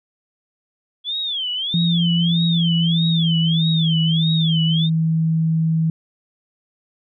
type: tone with vibrato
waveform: sine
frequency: 3339 Hz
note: G#7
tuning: 9 cents sharp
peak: -21 dBFS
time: 1.04-4.9 s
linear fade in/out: 50 ms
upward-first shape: sine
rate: 1.6 Hz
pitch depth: 220 cents each way
type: tone with pitch glide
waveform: sine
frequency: 170 to 161.48 Hz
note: F3 to E3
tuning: -46 to -35 cents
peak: -15 dBFS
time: 1.74-5.9 s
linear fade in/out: 2 ms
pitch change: -89 cents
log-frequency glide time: 2.13-3.87 s
effects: none